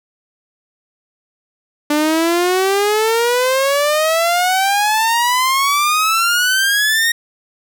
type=exponential sweep; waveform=sawtooth; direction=up; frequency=293.7 to 1876 Hz; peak=-9 dBFS; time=1.9-7.12 s; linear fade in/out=5 ms; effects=none